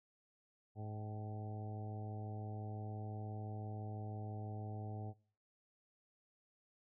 harmonic tone with a mistuned harmonic, 105.9 Hz, G#2, 34 cents sharp, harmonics 1 / 2 / 3 / 4 / 5 / 6 / 7 / 8, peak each -43 / -52 / -56 / -55 / -61 / -58 / -54 / -65 dBFS, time 0.75-5.14 s, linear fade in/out 50 ms, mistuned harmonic 7, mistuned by +45 cents, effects noise-tail reverb RT60 0.5 s tail -23 dB re dry

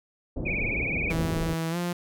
pink low-pass noise, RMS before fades -31 dBFS, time 0.36-1.54 s, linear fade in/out 5 ms, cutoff 560 Hz, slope 24 dB/octave
sine tone with vibrato, 2349 Hz, D7, in tune, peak -27 dBFS, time 0.45-1.13 s, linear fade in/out 20 ms, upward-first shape triangle, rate 19 Hz, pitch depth 130 cents each way
sawtooth tone with pitch glide, 163.3 to 175.02 Hz, E3 to F3, -16 to +4 cents, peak -23 dBFS, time 1.1-1.93 s, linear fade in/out 5 ms, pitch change +120 cents, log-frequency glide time 1.7-1.77 s
effects none

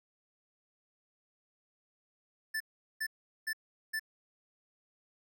square tone bursts, 1760 Hz, A6, in tune, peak -33 dBFS, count 4, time 2.54-3.996 s, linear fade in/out 10 ms, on 64 ms, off 400 ms, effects none

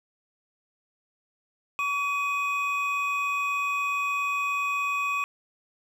triangle tone pair together, 1131.8 / 2505 Hz, C#6 / D#7, +36 / +11 cents, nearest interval octave + major second, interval 1375 cents, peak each -26 dBFS, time 1.79-5.24 s, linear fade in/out 0 ms, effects none

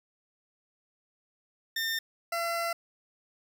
20% pulse tone pair in turn, 1810 / 678 Hz, A6 / E5, +48 / +49 cents, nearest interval octave + perfect fourth, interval 1699 cents, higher first, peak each -24 dBFS, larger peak neither, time 1.76-1.99 / 2.32-2.73 s, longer second, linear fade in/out 5 ms, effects none

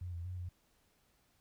sine tone with pitch steps, 89.2 / 85.4 / 91 / 89 Hz, F2 / F2 / F#2 / F2, +37 / -38 / -28 / +33 cents, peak -39 dBFS, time 0.01-0.49 s, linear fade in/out 5 ms, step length 120 ms, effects pink hiss -73 dBFS RMS until 1.4 s

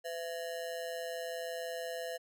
square ring-modulated tone, 587.3 Hz, D5, in tune, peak -35 dBFS, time 0.04-2.18 s, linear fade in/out 20 ms, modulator 80.6 Hz, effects none

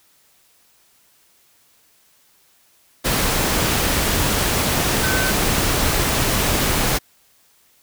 sine tone in noise, 1527 Hz, G6, 46 cents flat, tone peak -22 dBFS, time 5.02-5.32 s, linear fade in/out 20 ms, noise pink, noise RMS -19 dBFS, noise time 3.04-6.99 s, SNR -6 dB, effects white hiss -57 dBFS RMS until 7.82 s

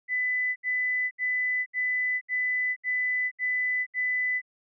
sine tone bursts, 2000 Hz, B6, 21 cents sharp, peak -24 dBFS, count 8, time 0.08-4.417 s, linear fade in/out 50 ms, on 480 ms, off 71 ms, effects none

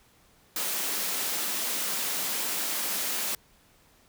white high-pass noise, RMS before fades -30 dBFS, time 0.56-3.35 s, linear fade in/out 2 ms, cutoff 170 Hz, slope 48 dB/octave, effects pink hiss -61 dBFS RMS until 4.08 s

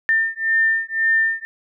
sine beating tone pair, 1800 / 1801.9 Hz, A6 / A6, +39 / +41 cents, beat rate 1.9 Hz, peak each -19 dBFS, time 0.09-1.45 s, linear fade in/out 0 ms, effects none

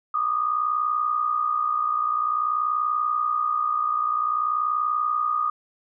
sine tone pair together, 1174.7 / 1235.2 Hz, D6 / D#6, 0 / -13 cents, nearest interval minor second, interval 87 cents, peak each -27 / -22 dBFS, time 0.14-5.5 s, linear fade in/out 5 ms, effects none

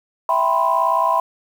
sine chord, C major seventh, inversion first, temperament equal, 659.3 / 784 / 987.8 / 1046.5 Hz, E5 / G5 / B5 / C6, 0 / 0 / 0 / 0 cents, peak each -21 / -23 / -17 / -20 dBFS, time 0.29-1.2 s, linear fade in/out 2 ms, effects tanh soft clip ceiling -5 dBFS + 7-bit

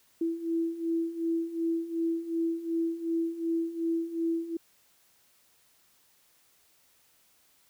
sine beating tone pair, 329.6 / 332.3 Hz, E4 / E4, 0 / +14 cents, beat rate 2.7 Hz, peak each -33 / -29 dBFS, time 0.21-4.57 s, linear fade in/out 5 ms, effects white hiss -65 dBFS RMS until 7.69 s

